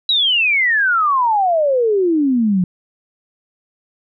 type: exponential sweep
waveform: sine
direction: down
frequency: 3951 to 174.61 Hz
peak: -12 dBFS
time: 0.09-2.64 s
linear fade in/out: 2 ms
effects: none